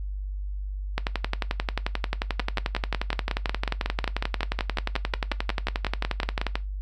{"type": "two click trains", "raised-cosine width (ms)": 0.3, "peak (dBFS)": [-10, -9], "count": [23, 64], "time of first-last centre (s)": [[2.4, 6.415], [0.98, 6.555]], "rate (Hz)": [5.48, 11.3], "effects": ["noise-tail reverb RT60 0.2 s tail -17 dB re dry", "added 49 Hz sine -29 dBFS peak until 6.81 s"]}